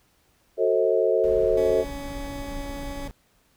sine chord, F# diminished seventh, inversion none, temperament just, 370 / 444 / 532.8 / 639.4 Hz, F#4 / A4 / C5 / Eb5, 0 / +16 / +31 / +47 cents, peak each -25 / -22 / -24 / -25 dBFS, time 0.57-1.85 s, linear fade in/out 50 ms
brown noise, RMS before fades -36 dBFS, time 1.24-3.11 s, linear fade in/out 0 ms
20% pulse tone, 281.1 Hz, C#4, 24 cents sharp, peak -29 dBFS, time 1.57-3.08 s, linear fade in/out 5 ms
effects pink hiss -64 dBFS RMS until 3.56 s

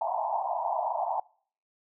pink band-pass noise, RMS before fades -30 dBFS, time 0.01-1.2 s, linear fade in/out 5 ms, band 650 to 990 Hz, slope 96 dB/octave, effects noise-tail reverb RT60 0.5 s tail -24 dB re dry

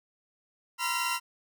sawtooth tone cluster, 958 / 1021 / 1368 / 2755 Hz, A#5 / C6 / F6 / F7, +47 / -43 / -36 / -24 cents, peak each -30 dBFS, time 0.78-1.2 s, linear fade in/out 50 ms, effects none

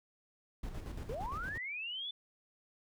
brown noise with tremolo, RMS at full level -41 dBFS, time 0.63-1.58 s, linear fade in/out 5 ms, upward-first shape square, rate 8.7 Hz, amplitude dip 50%
sine linear sweep, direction up, 400 to 3521 Hz, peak -38 dBFS, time 1.09-2.11 s, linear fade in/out 5 ms
effects none

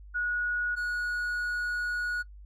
sine / triangle tone pair in turn, 1456 / 1456 Hz, F#6 / F#6, -28 / -28 cents, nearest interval unison, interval 0 cents, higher neither, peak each -27 dBFS, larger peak neither, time 0.14-0.76 / 0.76-2.23 s, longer second, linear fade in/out 20 ms, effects noise-tail reverb RT60 0.1 s tail -21 dB re dry + added 50 Hz sine -45 dBFS peak until 2.45 s

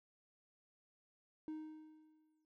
triangle tone with exponential decay, 311.1 Hz, D#4, in tune, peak -38 dBFS, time 1.48-2.45 s, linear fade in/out 1 ms, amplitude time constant 210 ms, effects noise-tail reverb RT60 0.1 s tail -24 dB re dry + tanh soft clip ceiling -34 dBFS

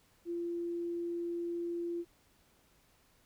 sine tone, 343.2 Hz, F4, 30 cents flat, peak -34 dBFS, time 0.25-2.05 s, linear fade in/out 50 ms, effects pink hiss -68 dBFS RMS until 3.25 s

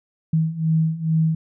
sine beating tone pair, 158.8 / 161.1 Hz, D#3 / E3, +36 / -39 cents, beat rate 2.3 Hz, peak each -22 / -19 dBFS, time 0.33-1.35 s, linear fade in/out 5 ms, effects none

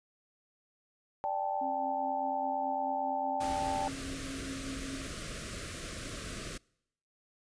sine chord, D suspended fourth, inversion none, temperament equal with one note detuned, 587.3 / 784 / 872.9 Hz, D5 / G5 / A5, 0 / 0 / -14 cents, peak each -38 / -33 / -35 dBFS, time 1.24-3.88 s, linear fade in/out 0 ms
sine tone with tremolo, 269.7 Hz, C#4, 47 cents flat, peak -38 dBFS, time 1.61-5.07 s, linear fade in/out 5 ms, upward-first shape sine, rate 4.9 Hz, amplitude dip 45%
pink band-stop noise, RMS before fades -41 dBFS, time 3.4-6.58 s, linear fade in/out 10 ms, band 680 to 1100 Hz, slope 96 dB/octave
effects noise-tail reverb RT60 0.8 s tail -26 dB re dry + resampled to 22050 Hz

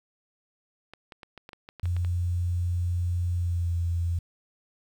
clicks, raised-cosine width 0.3 ms, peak -27 dBFS, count 11, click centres 0.936 / 1.122 / 1.232 / 1.377 / 1.491 / 1.532 / 1.689 / 1.797 / 1.856 / 1.966 / 2.048 s
sine tone with pitch glide, 88 to 85.49 Hz, F2 to F2, +14 to -36 cents, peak -24 dBFS, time 1.83-4.19 s, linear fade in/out 5 ms, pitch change -50 cents, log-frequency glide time 3.34-3.75 s
effects 9-bit

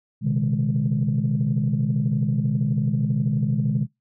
sine tone cluster, 123.6 / 136 / 154.3 / 206.8 Hz, B2 / C#3 / D#3 / G#3, +2 / -33 / -14 / -7 cents, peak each -24 dBFS, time 0.21-3.87 s, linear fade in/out 50 ms, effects noise-tail reverb RT60 0.2 s tail -23 dB re dry + tanh soft clip ceiling -12 dBFS

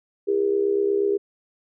sine tone with amplitude modulation, 402.4 Hz, G4, 45 cents sharp, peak -15 dBFS, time 0.27-1.18 s, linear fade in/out 20 ms, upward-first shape sine, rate 68.3 Hz, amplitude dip 75%, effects none

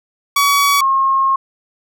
sawtooth / sine tone pair in turn, 1132 / 1076.9 Hz, C#6 / C6, +36 / +50 cents, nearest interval minor second, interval 86 cents, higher first, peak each -7 / -11 dBFS, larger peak first, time 0.36-0.81 / 0.81-1.36 s, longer second, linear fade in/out 5 ms, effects none

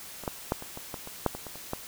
clicks, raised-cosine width 1 ms, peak -26 / -15 / -11 / -25 / -24 / -21 / -26 / -9 / -22 / -25 / -29 / -16 dBFS, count 12, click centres 0.237 / 0.278 / 0.521 / 0.624 / 0.774 / 0.942 / 1.074 / 1.263 / 1.35 / 1.467 / 1.556 / 1.734 s, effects white hiss -44 dBFS RMS until 1.87 s

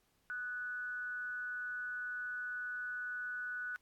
sine tone with amplitude modulation, 1480 Hz, F#6, in tune, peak -36 dBFS, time 0.3-3.76 s, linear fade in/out 0 ms, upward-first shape sine, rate 238 Hz, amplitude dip 45%, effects pink hiss -75 dBFS RMS until 3.81 s + AAC 64 kbps

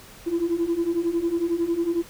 sine beating tone pair, 331.5 / 342.5 Hz, E4 / F4, +10 / -34 cents, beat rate 11 Hz, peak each -25 / -22 dBFS, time 0.26-2.03 s, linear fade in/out 20 ms, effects tanh soft clip ceiling -16 dBFS + pink hiss -46 dBFS RMS until 2.09 s

